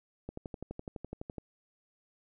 click train, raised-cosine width 2 ms, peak -26 dBFS, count 14, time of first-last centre 0.29-1.382 s, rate 11.9 Hz, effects none

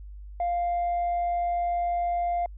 sine tone, 698.5 Hz, F5, in tune, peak -22 dBFS, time 0.4-2.46 s, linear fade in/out 2 ms, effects tanh soft clip ceiling -22 dBFS + added 50 Hz sine -39 dBFS peak until 2.57 s

